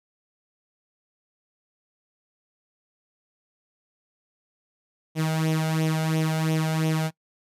sawtooth tone with flanger, 158.5 Hz, D#3, 32 cents sharp, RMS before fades -24 dBFS, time 5.15-7.11 s, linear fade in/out 50 ms, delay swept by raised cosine 0.32 to 1.42 ms, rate 2.9 Hz, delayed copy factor +0.65, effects noise-tail reverb RT60 0.1 s tail -23 dB re dry + resampled to 32000 Hz

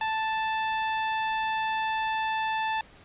sawtooth tone, 880 Hz, A5, in tune, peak -22 dBFS, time 0.01-2.81 s, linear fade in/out 2 ms, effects pink hiss -53 dBFS RMS until 3.04 s + resampled to 8000 Hz

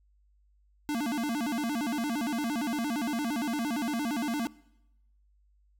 square tone with vibrato, 261.6 Hz, C4, in tune, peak -29 dBFS, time 0.89-4.47 s, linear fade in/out 0 ms, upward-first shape square, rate 8.7 Hz, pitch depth 220 cents each way, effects noise-tail reverb RT60 0.9 s tail -22 dB re dry + added 50 Hz sine -62 dBFS peak until 5.79 s

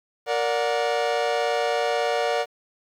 40% pulse chord, Bb augmented, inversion none, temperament just, 466.2 / 582.7 / 728.4 Hz, Bb4 / D5 / F#5, 0 / -14 / -27 cents, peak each -25 dBFS, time 0.26-2.46 s, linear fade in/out 50 ms, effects low-pass 5000 Hz 12 dB/octave + 9-bit

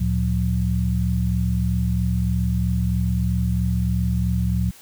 sine tone cluster, 71.7 / 114.8 / 179.2 Hz, D2 / A#2 / F3, -41 / -26 / +45 cents, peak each -22 / -23 / -23 dBFS, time 0-4.71 s, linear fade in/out 10 ms, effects white hiss -47 dBFS RMS until 4.81 s

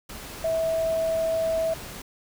sine tone in noise, 651 Hz, E5, 22 cents flat, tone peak -22 dBFS, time 0.44-1.74 s, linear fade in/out 5 ms, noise pink, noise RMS -39 dBFS, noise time 0.09-2.02 s, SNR +14 dB, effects none

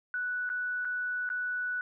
sine tone with dropouts, 1480 Hz, F#6, in tune, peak -30 dBFS, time 0.14-1.81 s, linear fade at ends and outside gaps 1 ms, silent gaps 0.492-0.5 / 0.848-0.852 / 1.291-1.301 s, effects none

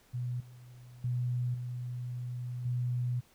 sine tone with level steps, 123.2 Hz, B2, 4 cents flat, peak -32 / -49 / -29 / -35 / -29 dBFS, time 0.13-3.21 s, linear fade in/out 20 ms, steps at 0.4 / 1.04 / 1.54 / 2.65 s, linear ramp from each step 5 ms, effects pink hiss -64 dBFS RMS until 3.34 s

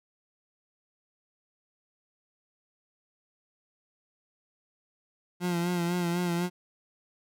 30% pulse tone with vibrato, 174.61 Hz, F3, in tune, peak -24 dBFS, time 5.4-6.5 s, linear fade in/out 50 ms, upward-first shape sine, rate 4 Hz, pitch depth 44 cents each way, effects none

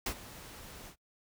pink noise with ADSR envelope, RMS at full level -32 dBFS, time 0.06-0.96 s, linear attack 4 ms, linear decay 74 ms, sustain -17 dB, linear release 81 ms, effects noise-tail reverb RT60 0.1 s tail -23 dB re dry

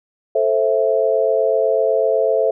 sine chord, A minor, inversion none, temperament just, 440 / 528 / 660 Hz, A4 / C5 / E5, 0 / +16 / +2 cents, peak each -18 dBFS, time 0.35-2.51 s, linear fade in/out 5 ms, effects none

